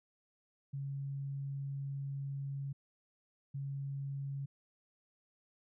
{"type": "tone bursts at uneven times", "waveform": "sine", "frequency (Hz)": 138.59, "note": "C#3", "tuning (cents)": 0, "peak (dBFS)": -37, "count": 2, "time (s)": [[0.73, 2.73], [3.54, 4.46]], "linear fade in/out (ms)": 10, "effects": []}